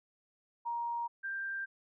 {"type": "tone pair in turn", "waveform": "sine", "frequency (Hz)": [941, 1582.6], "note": ["A#5", "G6"], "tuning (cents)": [16, 16], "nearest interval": "major sixth", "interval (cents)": 900, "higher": "second", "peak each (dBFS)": [-33, -35], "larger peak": "first", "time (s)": [[0.65, 1.08], [1.23, 1.66]], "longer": "neither", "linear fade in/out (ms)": 20, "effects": []}